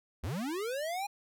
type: linear sweep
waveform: square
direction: up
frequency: 61 to 827 Hz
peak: -34 dBFS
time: 0.23-1.07 s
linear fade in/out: 10 ms
effects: none